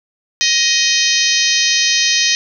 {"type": "harmonic tone with a mistuned harmonic", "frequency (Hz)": 626, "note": "D#5", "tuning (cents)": 10, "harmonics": [3, 4, 5, 6, 7, 8, 9, 10], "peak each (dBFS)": [-20, -20, -20, -20, -20, -20, -20, -20], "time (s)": [0.41, 2.35], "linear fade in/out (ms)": 0, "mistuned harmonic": 7, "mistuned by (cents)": -45, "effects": []}